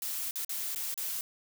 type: noise with dropouts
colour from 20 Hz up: blue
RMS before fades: -35 dBFS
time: 0.02-1.21 s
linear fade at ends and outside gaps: 1 ms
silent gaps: 0.31-0.357 / 0.448-0.493 / 0.748-0.759 / 0.942-0.976 s
effects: none

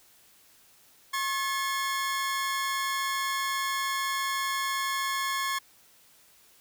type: tone pair together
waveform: sawtooth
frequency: 1083.5 / 1720 Hz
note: C#6 / A6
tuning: -40 / -40 cents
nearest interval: minor sixth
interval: 800 cents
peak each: -25 / -30 dBFS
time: 1.13-5.59 s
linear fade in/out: 10 ms
effects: white hiss -59 dBFS RMS until 6.6 s

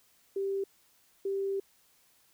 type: tone bursts at uneven times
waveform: sine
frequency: 392 Hz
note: G4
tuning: in tune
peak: -29 dBFS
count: 2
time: 0.36-0.64 / 1.25-1.6 s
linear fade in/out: 5 ms
effects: white hiss -66 dBFS RMS until 2.33 s

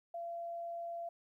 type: tone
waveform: sine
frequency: 682 Hz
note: F5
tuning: 41 cents flat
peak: -39 dBFS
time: 0.14-1.09 s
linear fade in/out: 5 ms
effects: 13-bit

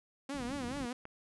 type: tone with vibrato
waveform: sawtooth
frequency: 261.6 Hz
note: C4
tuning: in tune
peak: -33 dBFS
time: 0.29-0.93 s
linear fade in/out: 5 ms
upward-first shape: sine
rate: 4.7 Hz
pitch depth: 170 cents each way
type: low-pass noise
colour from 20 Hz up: white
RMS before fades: -46 dBFS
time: 0.34-0.86 s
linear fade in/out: 2 ms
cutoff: 310 Hz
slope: 48 dB/octave
type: clicks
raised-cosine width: 0.5 ms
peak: -36 / -30 dBFS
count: 2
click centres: 0.77 / 1.054 s
effects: resampled to 24000 Hz

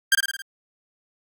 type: tone with echo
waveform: sawtooth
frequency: 1593 Hz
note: G6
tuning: 27 cents sharp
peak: -10 dBFS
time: 0.12-0.15 s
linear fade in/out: 2 ms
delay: 54 ms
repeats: 5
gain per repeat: -4 dB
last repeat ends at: 0.42 s
effects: Opus 48 kbps

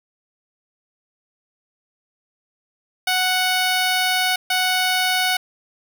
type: tone bursts at uneven times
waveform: 10% pulse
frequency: 740 Hz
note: F#5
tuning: in tune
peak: -9 dBFS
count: 2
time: 3.07-4.36 / 4.5-5.37 s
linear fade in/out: 5 ms
effects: none

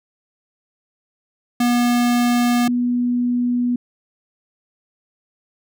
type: tone pair in turn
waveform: square / sine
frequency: 241.7 / 244.2 Hz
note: B3 / B3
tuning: -37 / -19 cents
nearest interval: unison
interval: 18 cents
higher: second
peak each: -15 / -16 dBFS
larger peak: first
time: 1.6-2.68 / 2.68-3.76 s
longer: neither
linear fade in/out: 5 ms
effects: none

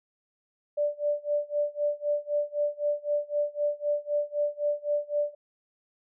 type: tone with tremolo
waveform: sine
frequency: 587.3 Hz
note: D5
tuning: in tune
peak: -22 dBFS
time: 0.77-5.35 s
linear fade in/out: 10 ms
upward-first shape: sine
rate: 3.9 Hz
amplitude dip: 95%
effects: none

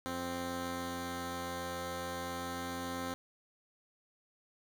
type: tone pair together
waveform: 10% pulse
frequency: 87.31 / 261.6 Hz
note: F2 / C4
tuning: 0 / 0 cents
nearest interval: octave + perfect fifth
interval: 1900 cents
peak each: -35 / -30 dBFS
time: 0.06-3.14 s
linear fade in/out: 0 ms
effects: none

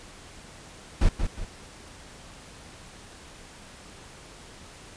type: noise with echo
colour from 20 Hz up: brown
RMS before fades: -18 dBFS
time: 1.01-1.09 s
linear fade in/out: 5 ms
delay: 180 ms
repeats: 2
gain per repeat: -7 dB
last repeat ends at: 1.45 s
effects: pink hiss -47 dBFS RMS until 4.96 s + resampled to 22050 Hz

